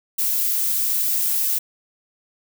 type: noise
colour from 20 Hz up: violet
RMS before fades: -21 dBFS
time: 0.18-1.59 s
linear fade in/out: 10 ms
effects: none